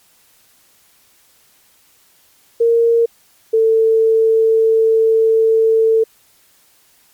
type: tone pair in turn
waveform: sine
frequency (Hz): 463.7 / 446.5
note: A#4 / A4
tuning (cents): -9 / +25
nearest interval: minor second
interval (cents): 66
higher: first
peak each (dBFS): -9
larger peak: neither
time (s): 2.6-3.06 / 3.53-6.04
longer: second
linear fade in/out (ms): 10
effects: white hiss -53 dBFS RMS until 7.13 s + MP3 96 kbps